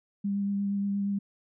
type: tone with vibrato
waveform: sine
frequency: 200.1 Hz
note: G3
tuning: 36 cents sharp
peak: -26 dBFS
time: 0.24-1.19 s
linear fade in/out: 10 ms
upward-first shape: sine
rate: 8.5 Hz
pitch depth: 13 cents each way
effects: none